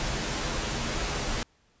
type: noise with comb filter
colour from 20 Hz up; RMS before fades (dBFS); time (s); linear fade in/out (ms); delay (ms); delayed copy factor
pink; -30; 0-1.43; 0; 11; -0.55
effects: pink hiss -66 dBFS RMS until 1.8 s + resampled to 16000 Hz